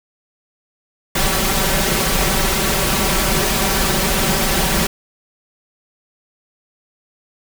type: noise with comb filter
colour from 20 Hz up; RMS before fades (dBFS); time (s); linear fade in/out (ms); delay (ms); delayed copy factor
pink; -17; 1.15-4.87; 5; 5.2; +0.8
effects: none